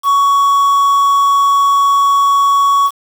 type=tone with quantisation; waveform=triangle; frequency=1119 Hz; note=C#6; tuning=16 cents sharp; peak=-6 dBFS; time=0.03-2.91 s; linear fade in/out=50 ms; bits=5; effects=none